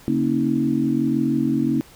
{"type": "tone cluster", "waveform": "sine", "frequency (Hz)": [142.7, 232.8, 274.2, 320.1], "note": ["D3", "A#3", "C#4", "D#4"], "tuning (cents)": [-49, -2, -19, 49], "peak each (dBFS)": [-27, -22, -22, -23], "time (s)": [0.08, 1.81], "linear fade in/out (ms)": 0, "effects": ["pink hiss -48 dBFS RMS until 1.95 s"]}